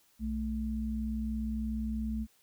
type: tone pair together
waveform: sine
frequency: 62.2 / 219.2 Hz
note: B1 / A3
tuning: +13 / -6 cents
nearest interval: octave + minor seventh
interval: 2181 cents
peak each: -35 / -33 dBFS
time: 0.19-2.27 s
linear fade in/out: 50 ms
effects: white hiss -67 dBFS RMS until 2.42 s